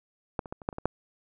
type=clicks; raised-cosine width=1 ms; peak=-14 / -27 / -21 / -30 / -13 / -28 / -21 / -10 dBFS; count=8; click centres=0.392 / 0.458 / 0.525 / 0.618 / 0.689 / 0.728 / 0.784 / 0.856 s; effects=none